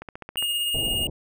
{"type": "click train", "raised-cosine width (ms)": 0.5, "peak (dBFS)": -21, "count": 7, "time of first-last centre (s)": [0.02, 0.425], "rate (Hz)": 14.8}
{"type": "tone with tremolo", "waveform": "square", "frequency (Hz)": 2848, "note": "F7", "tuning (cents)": 33, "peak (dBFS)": -23, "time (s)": [0.37, 1.07], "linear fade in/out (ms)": 2, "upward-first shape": "sine", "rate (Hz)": 17, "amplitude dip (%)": 25}
{"type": "low-pass noise", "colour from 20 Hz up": "pink", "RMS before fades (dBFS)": -32, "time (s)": [0.74, 1.1], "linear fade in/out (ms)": 5, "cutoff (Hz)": 770, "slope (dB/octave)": 48}
{"effects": []}